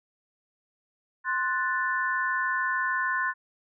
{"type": "chord", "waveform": "sine", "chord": "F# diminished", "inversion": "second", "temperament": "equal", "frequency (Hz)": [1046.5, 1480, 1760], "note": ["C6", "F#6", "A6"], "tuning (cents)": [0, 0, 0], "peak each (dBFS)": -29, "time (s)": [1.24, 3.34], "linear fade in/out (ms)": 50, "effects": []}